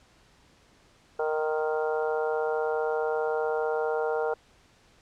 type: harmonic tone with a mistuned harmonic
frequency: 155.3 Hz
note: D#3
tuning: 3 cents flat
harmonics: 3 / 4 / 5 / 6 / 7 / 8 / 9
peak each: -27 / -33 / -33 / -38 / -43 / -45 / -37 dBFS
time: 1.19-4.34 s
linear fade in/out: 5 ms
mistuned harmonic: 7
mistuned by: -26 cents
effects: pink hiss -60 dBFS RMS until 5.01 s + low-pass 7000 Hz 12 dB/octave